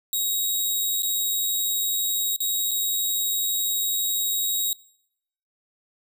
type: tone with dropouts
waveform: 5% pulse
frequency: 3802 Hz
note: A#7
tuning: 33 cents sharp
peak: -15 dBFS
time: 0.13-4.73 s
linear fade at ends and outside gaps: 1 ms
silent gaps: 1.022-1.031 / 2.362-2.404 / 2.71-2.715 s
effects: noise-tail reverb RT60 0.8 s tail -24 dB re dry

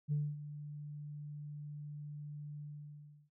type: tone with ADSR envelope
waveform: sine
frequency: 147.6 Hz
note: D3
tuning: 9 cents sharp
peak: -29 dBFS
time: 0.08-3.3 s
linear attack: 41 ms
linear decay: 240 ms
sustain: -14 dB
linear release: 690 ms
effects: tanh soft clip ceiling -27 dBFS

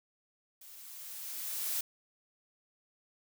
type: noise with level ramp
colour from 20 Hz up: blue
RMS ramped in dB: -53 to -33 dBFS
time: 0.61-1.81 s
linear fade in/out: 5 ms
effects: none

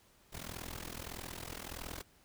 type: noise with amplitude modulation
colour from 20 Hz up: pink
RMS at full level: -41 dBFS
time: 0.32-2.03 s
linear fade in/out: 20 ms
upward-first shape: sine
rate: 41.6 Hz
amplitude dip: 90%
effects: pink hiss -66 dBFS RMS until 2.24 s

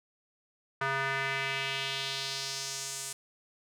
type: tone with band-pass filter sweep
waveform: square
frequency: 136 Hz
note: C#3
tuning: 33 cents flat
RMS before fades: -34 dBFS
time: 0.81-3.13 s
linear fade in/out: 5 ms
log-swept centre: 1400 to 8400 Hz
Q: 2
effects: none

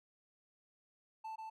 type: tone with echo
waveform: triangle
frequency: 882 Hz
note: A5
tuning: 4 cents sharp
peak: -40 dBFS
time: 1.24-1.36 s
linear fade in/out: 10 ms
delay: 140 ms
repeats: 1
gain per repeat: -2 dB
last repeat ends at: 1.5 s
effects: none

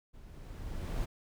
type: noise with level ramp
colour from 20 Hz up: brown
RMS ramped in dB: -53 to -32 dBFS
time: 0.13-1.06 s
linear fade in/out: 20 ms
effects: none

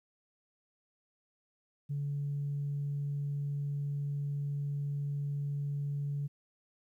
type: tone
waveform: sine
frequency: 143 Hz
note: D3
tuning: 46 cents flat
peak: -31 dBFS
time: 1.89-6.28 s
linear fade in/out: 20 ms
effects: tanh soft clip ceiling -28 dBFS + 12-bit

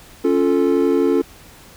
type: chord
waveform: triangle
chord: Db augmented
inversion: none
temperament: equal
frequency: 277.2 / 349.2 / 440 Hz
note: Db4 / F4 / A4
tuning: 0 / 0 / 0 cents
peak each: -16 dBFS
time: 0.24-1.22 s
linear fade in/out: 10 ms
effects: pink hiss -44 dBFS RMS until 1.76 s

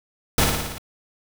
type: noise with echo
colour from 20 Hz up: pink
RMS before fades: -17 dBFS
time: 0.38-0.44 s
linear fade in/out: 2 ms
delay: 57 ms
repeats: 6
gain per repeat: -3 dB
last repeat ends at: 0.782 s
effects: none

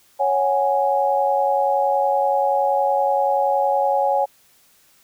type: chord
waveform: sine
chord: C# suspended fourth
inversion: none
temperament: equal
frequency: 554.4 / 740 / 830.6 Hz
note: C#5 / F#5 / G#5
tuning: 0 / 0 / 0 cents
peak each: -20 / -23 / -19 dBFS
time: 0.19-4.26 s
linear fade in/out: 20 ms
effects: white hiss -56 dBFS RMS until 5.03 s

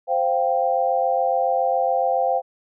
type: chord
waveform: sine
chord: C suspended fourth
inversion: none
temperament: just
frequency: 523.3 / 697.7 / 784.9 Hz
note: C5 / F5 / G5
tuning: 0 / -2 / +2 cents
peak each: -22 dBFS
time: 0.07-2.42 s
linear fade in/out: 50 ms
effects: none

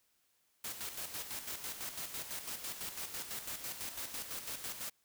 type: noise with tremolo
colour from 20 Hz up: white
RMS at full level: -41 dBFS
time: 0.64-4.9 s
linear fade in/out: 5 ms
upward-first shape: square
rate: 6 Hz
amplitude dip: 55%
effects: white hiss -75 dBFS RMS until 5.04 s

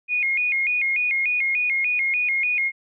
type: tone with vibrato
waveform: sine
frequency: 2300 Hz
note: D7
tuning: 37 cents flat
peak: -19 dBFS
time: 0.08-2.72 s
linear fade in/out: 50 ms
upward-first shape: square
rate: 3.4 Hz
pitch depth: 120 cents each way
effects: none

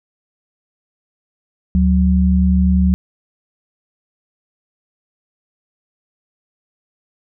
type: tone pair together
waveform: sine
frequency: 73.42 / 185.22 Hz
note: D2 / F#3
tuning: 0 / +2 cents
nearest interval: octave + major third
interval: 1602 cents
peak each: -13 dBFS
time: 1.75-2.94 s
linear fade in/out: 0 ms
effects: none

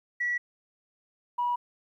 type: tone pair in turn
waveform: sine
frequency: 1940 / 970 Hz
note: B6 / B5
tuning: -31 / -31 cents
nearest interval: octave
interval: 1200 cents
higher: first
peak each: -25 / -24 dBFS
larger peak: second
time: 0.2-0.38 / 1.38-1.56 s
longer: neither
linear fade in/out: 10 ms
effects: tanh soft clip ceiling -20 dBFS + 11-bit

